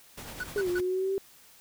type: noise with tremolo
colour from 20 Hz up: pink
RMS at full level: -41 dBFS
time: 0.17-0.81 s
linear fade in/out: 10 ms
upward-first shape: sine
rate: 10 Hz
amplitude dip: 40%
type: tone bursts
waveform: triangle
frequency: 1480 Hz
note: F#6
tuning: in tune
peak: -29 dBFS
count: 3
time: 0.4-0.788 s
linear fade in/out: 5 ms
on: 36 ms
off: 140 ms
type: exponential two-way sweep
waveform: sine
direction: down then up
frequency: 420.5 to 352.2 to 392.9 Hz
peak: -26 dBFS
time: 0.56-1.18 s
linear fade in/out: 0 ms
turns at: 0.69 s
effects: white hiss -56 dBFS RMS until 1.6 s